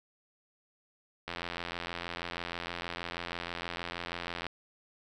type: click train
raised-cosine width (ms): 0.3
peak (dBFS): -20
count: 276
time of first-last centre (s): 1.28-4.467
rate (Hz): 86.3
effects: none